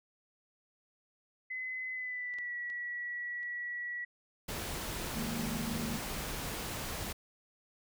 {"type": "tone with pitch glide", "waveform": "sine", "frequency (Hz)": [2030, 1936.1], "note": ["B6", "B6"], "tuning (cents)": [47, -35], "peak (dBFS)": -36, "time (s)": [1.5, 4.05], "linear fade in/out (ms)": 10, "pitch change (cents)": -82, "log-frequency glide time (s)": [1.91, 2.55]}
{"type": "clicks", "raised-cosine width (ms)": 0.2, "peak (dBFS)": [-40, -34, -38, -44], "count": 4, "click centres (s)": [2.339, 2.386, 2.701, 3.431]}
{"type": "noise", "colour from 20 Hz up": "pink", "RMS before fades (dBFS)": -39, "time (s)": [4.48, 7.13], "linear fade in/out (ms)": 10}
{"type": "chord", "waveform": "sine", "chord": "D# suspended fourth", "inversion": "none", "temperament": "equal with one note detuned", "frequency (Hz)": [158.28, 207.7, 233.1], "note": ["D#3", "G#3", "A#3"], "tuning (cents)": [30, 0, 0], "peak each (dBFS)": [-42, -41, -38], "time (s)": [5.13, 6], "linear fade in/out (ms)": 50}
{"effects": []}